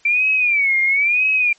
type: tone with vibrato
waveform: sine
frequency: 2330 Hz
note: D7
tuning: 14 cents flat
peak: -13 dBFS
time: 0.05-1.53 s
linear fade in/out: 5 ms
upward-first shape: sine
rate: 1 Hz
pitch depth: 160 cents each way
effects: white hiss -53 dBFS RMS until 1.58 s + MP3 32 kbps